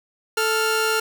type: tone pair together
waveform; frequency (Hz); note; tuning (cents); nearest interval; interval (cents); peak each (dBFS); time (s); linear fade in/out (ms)
sawtooth; 439.4 / 1396.9; A4 / F6; -2 / 0; octave + minor sixth; 2002; -18; 0.37-1; 5
effects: none